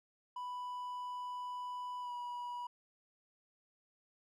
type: tone with pitch glide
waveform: triangle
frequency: 990 to 973 Hz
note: B5 to B5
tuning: +4 to -26 cents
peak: -38 dBFS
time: 0.36-2.67 s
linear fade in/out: 5 ms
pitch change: -30 cents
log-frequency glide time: 2.01-2.12 s
effects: none